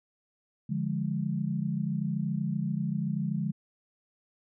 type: chord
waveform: sine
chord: D diminished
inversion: none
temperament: equal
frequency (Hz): 146.83 / 174.61 / 207.7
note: D3 / F3 / Ab3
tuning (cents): 0 / 0 / 0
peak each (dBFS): -32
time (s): 0.69-3.52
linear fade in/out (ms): 10
effects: none